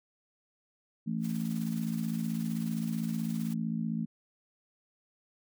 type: harmonic tone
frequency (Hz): 55.6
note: A1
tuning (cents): +19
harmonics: 3 / 4 / 5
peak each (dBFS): -34 / -32 / -43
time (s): 1.06-4.06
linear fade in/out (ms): 20
type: noise with exponential growth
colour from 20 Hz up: white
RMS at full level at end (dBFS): -49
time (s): 1.17-1.25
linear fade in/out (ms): 5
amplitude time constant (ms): 17
type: noise with tremolo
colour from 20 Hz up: white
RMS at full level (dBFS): -48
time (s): 1.24-3.54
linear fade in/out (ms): 5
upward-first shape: sine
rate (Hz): 19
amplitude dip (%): 50
effects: none